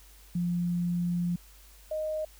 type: tone pair in turn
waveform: sine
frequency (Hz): 174.61 / 620.7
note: F3 / D#5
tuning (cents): 0 / -4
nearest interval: octave + minor seventh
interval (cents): 2196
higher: second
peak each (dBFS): -26 / -29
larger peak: first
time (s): 0.35-1.36 / 1.91-2.25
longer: first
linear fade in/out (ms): 5
effects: added 50 Hz sine -53 dBFS peak until 2.39 s + white hiss -57 dBFS RMS until 2.39 s